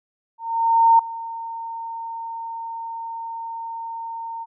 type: tone with ADSR envelope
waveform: sine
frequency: 915 Hz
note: A#5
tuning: 32 cents flat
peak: -9 dBFS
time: 0.38-4.46 s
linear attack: 610 ms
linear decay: 4 ms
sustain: -19 dB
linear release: 36 ms
effects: none

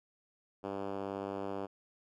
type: tone with band-pass filter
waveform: 5% pulse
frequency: 98.4 Hz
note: G2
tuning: 7 cents sharp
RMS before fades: -39 dBFS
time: 0.63-1.67 s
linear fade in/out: 20 ms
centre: 390 Hz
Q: 0.85
effects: none

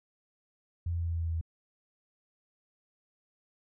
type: tone with pitch steps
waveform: sine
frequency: 85.5 / 84.96 / 84.42 / 83.89 / 83.35 / 82.83 / 82.3 / 81.78 Hz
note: F2 / F2 / E2 / E2 / E2 / E2 / E2 / E2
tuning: -36 / -47 / +42 / +31 / +20 / +9 / -2 / -13 cents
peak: -29 dBFS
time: 0.86-1.412 s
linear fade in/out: 5 ms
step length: 69 ms
effects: none

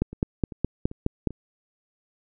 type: two click trains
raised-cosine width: 3 ms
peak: -9 / -24 dBFS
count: 7 / 4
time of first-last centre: 0.02-1.273 / 0.13-1.306 s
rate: 4.79 / 2.55 Hz
effects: none

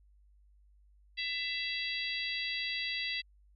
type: harmonic tone with a mistuned harmonic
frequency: 667 Hz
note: E5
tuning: 20 cents sharp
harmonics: 3 / 4 / 5 / 6 / 7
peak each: -38 / -39 / -40 / -41 / -41 dBFS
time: 1.17-3.22 s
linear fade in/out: 20 ms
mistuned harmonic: 6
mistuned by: -44 cents
effects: added 50 Hz sine -60 dBFS peak until 3.55 s

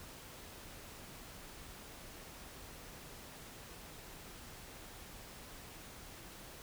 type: silence
effects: pink hiss -52 dBFS RMS until 6.62 s

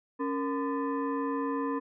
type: tone with frequency modulation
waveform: sine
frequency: 277.2 Hz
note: C#4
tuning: in tune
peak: -28 dBFS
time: 0.19-1.8 s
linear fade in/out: 20 ms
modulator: 741 Hz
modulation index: 1.1
effects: none

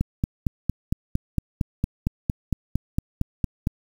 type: click train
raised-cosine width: 5 ms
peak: -9 dBFS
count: 17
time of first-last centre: 0.01-3.671 s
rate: 4.37 Hz
effects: 7-bit

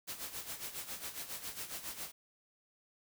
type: noise with tremolo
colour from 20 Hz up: white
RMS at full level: -41 dBFS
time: 0.07-2.12 s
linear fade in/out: 20 ms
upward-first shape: sine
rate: 7.3 Hz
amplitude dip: 70%
effects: none

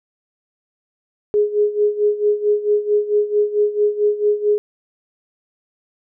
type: tone with tremolo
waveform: sine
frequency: 416.9 Hz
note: G#4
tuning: 7 cents sharp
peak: -11 dBFS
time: 1.34-4.58 s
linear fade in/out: 0 ms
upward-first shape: sine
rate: 4.5 Hz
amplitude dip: 80%
effects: none

